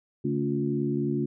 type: harmonic tone with a mistuned harmonic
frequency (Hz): 71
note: C#2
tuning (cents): +42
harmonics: 2 / 3 / 4 / 5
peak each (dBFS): -30 / -30 / -30 / -30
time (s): 0.24-1.26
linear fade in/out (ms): 10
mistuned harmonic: 3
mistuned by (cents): +55
effects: none